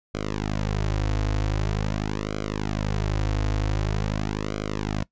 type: tone with flanger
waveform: sawtooth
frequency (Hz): 51.91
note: G#1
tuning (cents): 0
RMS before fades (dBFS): -26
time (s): 0.14-5.03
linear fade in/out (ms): 5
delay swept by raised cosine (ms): 1.1 to 5.2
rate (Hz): 0.45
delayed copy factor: -1
effects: noise-tail reverb RT60 0.1 s tail -20 dB re dry + resampled to 16000 Hz